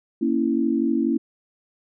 sine chord, A# diminished, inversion none, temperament equal, 233.1 / 277.2 / 329.6 Hz, A#3 / C#4 / E4, 0 / 0 / 0 cents, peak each -23 dBFS, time 0.21-1.18 s, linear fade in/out 10 ms, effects none

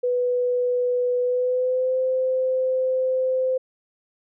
sine tone with pitch glide, 493.9 to 516.7 Hz, B4 to C5, 0 to -22 cents, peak -19 dBFS, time 0.03-3.58 s, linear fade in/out 10 ms, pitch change +78 cents, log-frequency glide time 1.22-1.98 s, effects none

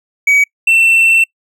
triangle tone pair in turn, 2267 / 2689 Hz, C#7 / E7, +38 / +34 cents, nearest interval minor third, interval 296 cents, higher second, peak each -5 dBFS, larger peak neither, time 0.27-0.44 / 0.67-1.24 s, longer second, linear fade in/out 5 ms, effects noise-tail reverb RT60 0.1 s tail -26 dB re dry

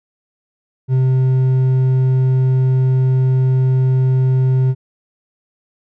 triangle tone with hard clipping, 130 Hz, C3, 11 cents flat, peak -12 dBFS, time 0.88-4.75 s, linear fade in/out 50 ms, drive 7 dB, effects none

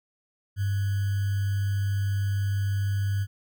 sine tone with sample-and-hold, 99.2 Hz, G2, 21 cents sharp, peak -23 dBFS, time 0.56-3.27 s, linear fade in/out 50 ms, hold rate 1575 Hz, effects none

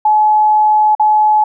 sine tone with dropouts, 853 Hz, G#5, 46 cents sharp, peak -7 dBFS, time 0.05-1.44 s, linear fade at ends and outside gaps 5 ms, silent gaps 0.951-0.996 s, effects none

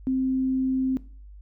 sine tone, 261.6 Hz, C4, in tune, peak -21 dBFS, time 0.07-0.97 s, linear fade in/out 0 ms, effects noise-tail reverb RT60 0.4 s tail -19 dB re dry + added 50 Hz sine -42 dBFS peak until 1.41 s

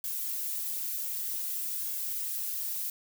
violet noise with flanger, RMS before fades -34 dBFS, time 0.04-2.9 s, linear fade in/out 2 ms, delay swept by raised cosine 1.8 to 5.5 ms, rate 0.54 Hz, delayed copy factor +0.85, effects none

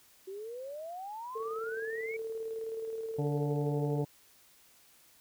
sine exponential sweep, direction up, 372.7 to 2292 Hz, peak -39 dBFS, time 0.27-2.17 s, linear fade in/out 10 ms
sine tone with tremolo, 447.5 Hz, A4, 29 cents sharp, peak -34 dBFS, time 1.35-4.03 s, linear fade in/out 10 ms, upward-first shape square, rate 19 Hz, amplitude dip 30%
harmonic tone, 145.1 Hz, D3, 21 cents flat, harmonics 1 / 2 / 3 / 4 / 5 / 6, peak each -31 / -37 / -41 / -43 / -45 / -47 dBFS, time 3.18-4.05 s, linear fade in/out 10 ms
effects white hiss -62 dBFS RMS until 5.2 s

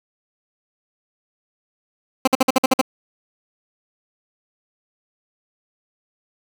15% pulse tone bursts, 261.6 Hz, C4, in tune, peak -5 dBFS, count 8, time 2.25-2.814 s, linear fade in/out 5 ms, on 25 ms, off 52 ms, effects none

